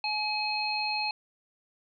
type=harmonic tone; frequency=847 Hz; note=G#5; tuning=34 cents sharp; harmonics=1 / 3 / 5; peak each=-32 / -32 / -32 dBFS; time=0.04-1.11 s; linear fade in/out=2 ms; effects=none